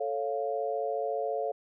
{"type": "chord", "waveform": "sine", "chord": "A augmented", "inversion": "none", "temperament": "equal", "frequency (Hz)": [440, 554.4, 698.5], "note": ["A4", "C#5", "E#5"], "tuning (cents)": [0, 0, 0], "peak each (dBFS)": -33, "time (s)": [0, 1.52], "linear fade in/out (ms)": 10, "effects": []}